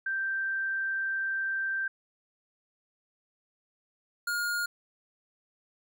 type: tone pair in turn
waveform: sine / square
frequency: 1568 / 1424.9 Hz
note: G6 / F6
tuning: 0 / +34 cents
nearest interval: major second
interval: 166 cents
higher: first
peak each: -28 / -29 dBFS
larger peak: first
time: 0.06-1.88 / 4.27-4.66 s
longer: first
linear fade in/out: 5 ms
effects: none